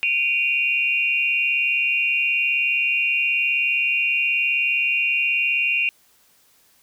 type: tone cluster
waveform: sine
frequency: 2330 / 2469 / 2765 Hz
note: D7 / D#7 / F7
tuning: -14 / -14 / -18 cents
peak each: -28 / -21 / -21 dBFS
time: 0.03-5.89 s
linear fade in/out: 0 ms
effects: white hiss -58 dBFS RMS until 6.82 s